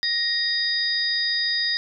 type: tone cluster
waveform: sine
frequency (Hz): 1873 / 3716 / 4903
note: A#6 / A#7 / D#8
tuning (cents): +8 / -6 / -26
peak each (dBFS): -26 / -28 / -23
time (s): 0.03-1.77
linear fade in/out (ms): 0
effects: none